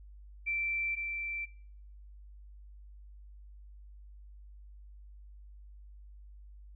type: tone pair in turn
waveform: sine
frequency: 2341 / 2341 Hz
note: D7 / D7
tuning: -6 / -6 cents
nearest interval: unison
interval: 0 cents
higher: neither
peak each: -30 / -34 dBFS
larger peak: first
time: 0.46-0.96 / 0.96-1.46 s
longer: neither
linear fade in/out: 20 ms
effects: noise-tail reverb RT60 0.8 s tail -26 dB re dry + added 50 Hz sine -49 dBFS peak until 6.75 s